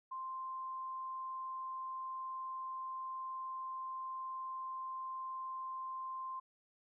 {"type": "tone", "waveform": "sine", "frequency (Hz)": 1046.5, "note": "C6", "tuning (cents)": 0, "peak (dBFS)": -40, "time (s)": [0.11, 6.4], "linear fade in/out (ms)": 10, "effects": []}